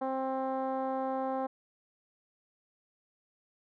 10% pulse tone with low-pass filter, 264.1 Hz, C4, 16 cents sharp, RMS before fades -33 dBFS, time 0.01-1.47 s, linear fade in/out 10 ms, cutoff 770 Hz, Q 1.6, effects none

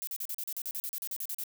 violet noise bursts, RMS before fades -36 dBFS, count 16, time 0.02-1.437 s, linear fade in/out 0 ms, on 52 ms, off 39 ms, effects none

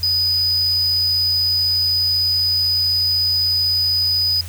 triangle tone, 4978 Hz, D#8, in tune, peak -14 dBFS, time 0.03-4.41 s, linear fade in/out 2 ms, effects added 87 Hz sine -29 dBFS peak until 4.48 s + white hiss -39 dBFS RMS until 4.48 s

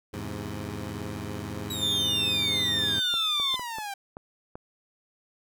15% pulse chord, E augmented, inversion none, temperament equal, 82.41 / 103.83 / 130.81 Hz, E2 / G#2 / B#2, 0 / 0 / 0 cents, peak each -32 / -29 / -34 dBFS, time 0.13-3 s, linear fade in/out 10 ms
sawtooth exponential sweep, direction down, 3910 to 780 Hz, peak -29 dBFS, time 1.7-3.94 s, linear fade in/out 5 ms
sine tone with pitch glide, 3600 to 3561 Hz, A7 to A7, +39 to +20 cents, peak -24 dBFS, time 1.81-3.56 s, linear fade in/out 5 ms, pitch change -19 cents, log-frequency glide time 3-3.21 s
clicks, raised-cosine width 1 ms, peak -25 dBFS, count 7, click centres 3.14 / 3.399 / 3.542 / 3.595 / 3.785 / 4.169 / 4.555 s
effects none

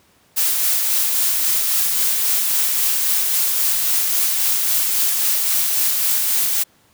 blue noise with tremolo, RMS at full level -17 dBFS, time 0.36-6.64 s, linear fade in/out 20 ms, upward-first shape sine, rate 3.7 Hz, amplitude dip 25%, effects pink hiss -56 dBFS RMS until 6.93 s + high-pass 80 Hz 12 dB/octave

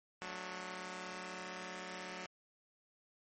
5% pulse chord, D major, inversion first, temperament just, 183.54 / 220.2 / 293.7 Hz, F#3 / A3 / D4, -14 / +2 / 0 cents, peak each -34 / -40 / -39 dBFS, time 0.22-2.26 s, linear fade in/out 0 ms, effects MP3 32 kbps

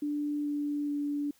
sine tone with pitch steps, 293.7 / 291.7 / 289.7 Hz, D4 / D4 / D4, 0 / -12 / -24 cents, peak -29 dBFS, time 0.02-1.31 s, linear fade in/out 5 ms, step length 430 ms, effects white hiss -65 dBFS RMS until 1.39 s

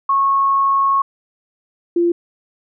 sine tone pair in turn, 1097 / 344.4 Hz, C#6 / F4, -18 / -24 cents, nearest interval octave + minor sixth, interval 2006 cents, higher first, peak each -12 dBFS, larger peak neither, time 0.09-1.02 / 1.96-2.12 s, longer first, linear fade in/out 5 ms, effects none

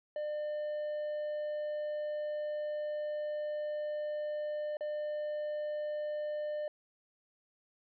triangle tone with dropouts, 600 Hz, D5, 37 cents sharp, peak -32 dBFS, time 0.16-6.68 s, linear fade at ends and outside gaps 2 ms, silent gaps 4.77-4.808 s, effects resampled to 11025 Hz

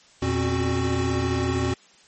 square tone cluster, 84.4 / 119 / 268.8 / 369.6 Hz, E2 / A#2 / C4 / F#4, +41 / +36 / +47 / -2 cents, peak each -28 dBFS, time 0.22-1.74 s, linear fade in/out 5 ms, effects white hiss -54 dBFS RMS until 2.07 s + MP3 32 kbps

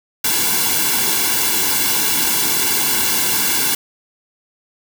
white noise with comb filter, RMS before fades -17 dBFS, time 0.24-3.75 s, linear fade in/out 5 ms, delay 1.6 ms, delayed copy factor -0.95, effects none

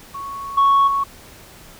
sine tone with level steps, 1108.7 Hz, C#6, in tune, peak -27 / -9 / -16 dBFS, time 0.14-1.04 s, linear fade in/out 10 ms, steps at 0.57 / 0.87 s, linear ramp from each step 10 ms, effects tanh soft clip ceiling -9 dBFS + pink hiss -43 dBFS RMS until 1.79 s

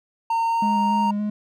triangle tone with pitch glide, 915 to 929.9 Hz, A#5 to A#5, -32 to -5 cents, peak -17 dBFS, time 0.3-1.11 s, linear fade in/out 5 ms, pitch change +27 cents, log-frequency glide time 0.44-0.77 s
triangle tone with vibrato, 207.7 Hz, G#3, in tune, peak -20 dBFS, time 0.62-1.3 s, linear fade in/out 5 ms, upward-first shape square, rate 3.5 Hz, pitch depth 15 cents each way
effects none

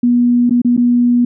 sine tone with dropouts, 242.3 Hz, B3, 33 cents flat, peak -8 dBFS, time 0.03-1.25 s, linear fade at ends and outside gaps 5 ms, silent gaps 0.496-0.507 / 0.618-0.647 / 0.767-0.776 s, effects none

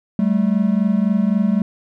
triangle tone pair together, 192.9 / 216.7 Hz, G3 / A3, -28 / -26 cents, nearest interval major second, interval 202 cents, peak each -15 dBFS, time 0.19-1.62 s, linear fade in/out 2 ms, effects none

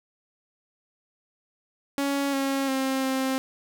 sawtooth tone with pitch steps, 279.4 / 272.8 / 265.9 / 264.2 Hz, C#4 / C#4 / C4 / C4, +14 / -28 / +28 / +17 cents, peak -20 dBFS, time 1.98-3.38 s, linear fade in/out 0 ms, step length 350 ms, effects none

